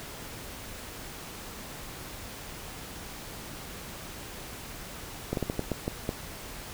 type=slowing click train; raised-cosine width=2 ms; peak=-15 dBFS; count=8; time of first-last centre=5.33-6.092 s; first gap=42 ms; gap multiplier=1.31; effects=pink hiss -42 dBFS RMS until 6.73 s